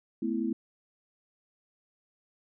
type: chord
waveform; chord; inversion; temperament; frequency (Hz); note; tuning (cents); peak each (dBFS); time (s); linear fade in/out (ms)
sine; A suspended second; none; equal with one note detuned; 220 / 250.1 / 329.6; A3 / B3 / E4; 0 / +22 / 0; -32; 0.22-0.53; 5
effects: none